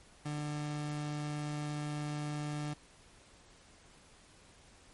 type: tone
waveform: 30% pulse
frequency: 148.6 Hz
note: D3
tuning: 21 cents sharp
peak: -33 dBFS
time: 0.25-2.74 s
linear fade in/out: 10 ms
effects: pink hiss -60 dBFS RMS until 4.93 s + MP3 48 kbps